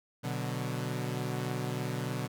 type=chord; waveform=sawtooth; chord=B minor; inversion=none; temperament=equal; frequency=123.47 / 146.83 / 185 Hz; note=B2 / D3 / F#3; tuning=0 / 0 / 0 cents; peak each=-31 / -33 / -36 dBFS; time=0.23-2.28 s; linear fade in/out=20 ms; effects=none